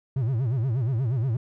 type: tone with vibrato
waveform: triangle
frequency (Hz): 122.6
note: B2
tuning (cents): -12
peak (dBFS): -20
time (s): 0.16-1.37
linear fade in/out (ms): 5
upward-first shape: sine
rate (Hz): 8.4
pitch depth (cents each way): 210
effects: none